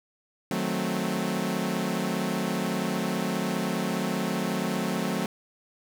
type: chord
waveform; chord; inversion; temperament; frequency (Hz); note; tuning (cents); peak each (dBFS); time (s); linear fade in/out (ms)
sawtooth; D# diminished seventh; none; equal; 155.56 / 185 / 220 / 261.6; D#3 / F#3 / A3 / C4; 0 / 0 / 0 / 0; -32 / -26 / -27 / -29; 0.51-5.26; 2
effects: none